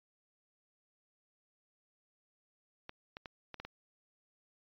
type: clicks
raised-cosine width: 0.3 ms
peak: -28 dBFS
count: 6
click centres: 2.894 / 3.169 / 3.258 / 3.543 / 3.6 / 3.65 s
effects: resampled to 11025 Hz